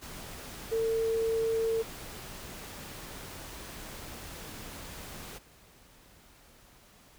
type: tone in noise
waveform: sine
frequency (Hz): 451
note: A4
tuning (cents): +43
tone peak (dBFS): -26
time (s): 0.71-1.83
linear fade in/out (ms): 20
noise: pink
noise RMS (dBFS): -44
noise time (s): 0.01-5.39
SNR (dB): +15
effects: pink hiss -58 dBFS RMS until 7.18 s